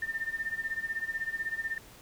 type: tone with tremolo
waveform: sine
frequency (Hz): 1802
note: A6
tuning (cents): +41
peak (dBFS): -28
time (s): 0.02-1.78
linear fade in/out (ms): 2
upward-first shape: sine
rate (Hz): 16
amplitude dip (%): 85
effects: pink hiss -53 dBFS RMS until 2.01 s

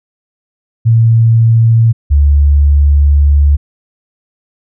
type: tone pair in turn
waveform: sine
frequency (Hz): 114.2 / 71.94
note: A#2 / D2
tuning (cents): -35 / -35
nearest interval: minor sixth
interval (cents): 800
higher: first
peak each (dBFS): -4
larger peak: neither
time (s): 0.85-1.93 / 2.1-3.57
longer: second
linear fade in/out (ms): 20
effects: none

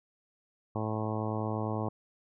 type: harmonic tone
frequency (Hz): 108.6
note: A2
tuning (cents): -22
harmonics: 1 / 2 / 3 / 4 / 5 / 6 / 7 / 8 / 9 / 10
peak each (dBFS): -34 / -37 / -39 / -40 / -41 / -42 / -42 / -43 / -44 / -44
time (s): 0.75-1.89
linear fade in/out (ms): 5
effects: none

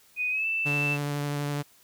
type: tone with pitch glide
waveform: sine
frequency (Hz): 2489 to 2652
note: D#7 to E7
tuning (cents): 0 to +10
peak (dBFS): -25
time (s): 0.16-0.98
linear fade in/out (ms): 50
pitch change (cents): +110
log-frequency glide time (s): 0.3-0.46
type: tone with vibrato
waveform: sawtooth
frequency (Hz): 144.8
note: D3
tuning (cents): -24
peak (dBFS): -24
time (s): 0.65-1.63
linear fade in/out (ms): 20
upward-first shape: triangle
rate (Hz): 12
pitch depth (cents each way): 15
effects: white hiss -59 dBFS RMS until 1.83 s

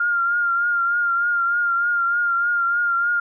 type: tone with vibrato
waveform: sine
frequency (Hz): 1401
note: F6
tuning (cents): +5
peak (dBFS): -17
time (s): 0-3.2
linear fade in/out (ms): 5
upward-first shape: triangle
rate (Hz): 3.3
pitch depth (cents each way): 40
effects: none

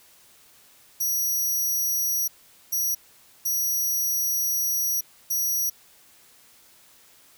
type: tone bursts at uneven times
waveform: 10% pulse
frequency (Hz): 5790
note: F#8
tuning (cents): -38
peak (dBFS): -17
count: 4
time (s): 1-2.28 / 2.72-2.95 / 3.45-5.01 / 5.3-5.7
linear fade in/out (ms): 10
effects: white hiss -55 dBFS RMS until 7.37 s

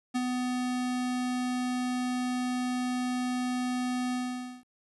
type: tone with ADSR envelope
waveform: square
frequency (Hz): 250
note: B3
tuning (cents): +21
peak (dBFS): -26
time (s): 0.14-4.64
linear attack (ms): 19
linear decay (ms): 40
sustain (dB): -3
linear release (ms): 510
effects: resampled to 24000 Hz + 11-bit

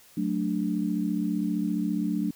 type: chord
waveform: sine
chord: D major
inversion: first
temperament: equal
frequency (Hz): 185 / 220 / 293.7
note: F#3 / A3 / D4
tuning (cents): 0 / 0 / 0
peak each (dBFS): -29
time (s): 0.17-2.31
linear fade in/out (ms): 5
effects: white hiss -55 dBFS RMS until 2.35 s

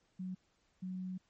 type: tone bursts at uneven times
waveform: sine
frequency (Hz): 185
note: F#3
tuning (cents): 0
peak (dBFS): -38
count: 2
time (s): 0.19-0.35 / 0.82-1.18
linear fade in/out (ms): 10
effects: pink hiss -75 dBFS RMS until 1.29 s + MP3 32 kbps

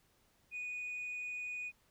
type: tone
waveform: sine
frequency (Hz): 2472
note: D#7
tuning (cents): -12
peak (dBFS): -37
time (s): 0.51-1.72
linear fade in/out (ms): 50
effects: tanh soft clip ceiling -37 dBFS + pink hiss -72 dBFS RMS until 1.9 s

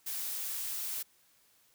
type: noise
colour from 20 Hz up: blue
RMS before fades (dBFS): -37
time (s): 0.06-1.03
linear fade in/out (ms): 10
effects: white hiss -67 dBFS RMS until 1.74 s

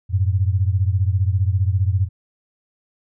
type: beating tone pair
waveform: sine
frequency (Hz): 91.1 / 106.1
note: F#2 / G#2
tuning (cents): -26 / +38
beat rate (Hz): 15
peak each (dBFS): -17 / -20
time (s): 0.09-2.09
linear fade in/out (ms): 50
effects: none

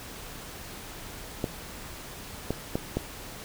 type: clicks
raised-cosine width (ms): 2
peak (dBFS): -13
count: 4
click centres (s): 1.442 / 2.506 / 2.755 / 2.97
effects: pink hiss -42 dBFS RMS until 3.44 s

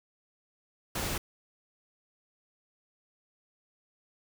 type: noise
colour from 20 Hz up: pink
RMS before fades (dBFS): -33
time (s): 0.95-1.18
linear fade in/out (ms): 5
effects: none

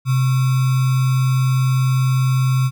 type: tone with sample-and-hold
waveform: sine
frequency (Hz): 130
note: C3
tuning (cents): -11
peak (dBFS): -13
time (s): 0.05-2.71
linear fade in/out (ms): 50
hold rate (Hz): 1225
effects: none

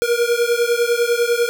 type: beating tone pair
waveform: square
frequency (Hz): 469.7 / 479.7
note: A#4 / A#4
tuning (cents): +13 / +50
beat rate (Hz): 10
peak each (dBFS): -19 / -19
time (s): 0.02-1.49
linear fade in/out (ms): 0
effects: none

